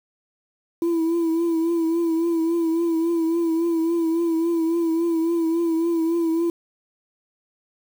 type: tone with vibrato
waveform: sine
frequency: 332.2 Hz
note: E4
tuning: 13 cents sharp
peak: -16 dBFS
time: 0.82-6.5 s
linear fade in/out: 2 ms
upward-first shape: triangle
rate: 3.6 Hz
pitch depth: 56 cents each way
effects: tanh soft clip ceiling -17 dBFS + 7-bit